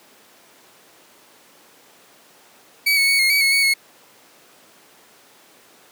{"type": "tone with pitch steps", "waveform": "30% pulse", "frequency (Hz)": [2276, 2208, 2228, 2149, 2268, 2185, 2229, 2181], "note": ["C#7", "C#7", "C#7", "C7", "C#7", "C#7", "C#7", "C#7"], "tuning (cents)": [45, -7, 8, 46, 39, -26, 9, -29], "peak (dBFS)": -12, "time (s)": [2.86, 3.74], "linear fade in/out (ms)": 10, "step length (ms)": 110, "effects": ["pink hiss -50 dBFS RMS until 5.91 s", "high-pass 300 Hz 12 dB/octave"]}